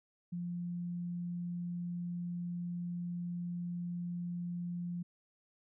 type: tone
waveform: sine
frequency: 174.61 Hz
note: F3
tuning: in tune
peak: -36 dBFS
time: 0.32-5.03 s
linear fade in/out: 10 ms
effects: none